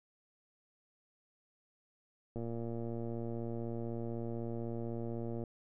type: click train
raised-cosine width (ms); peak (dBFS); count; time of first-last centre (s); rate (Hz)
2; -28; 358; 2.36-5.438; 116
effects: none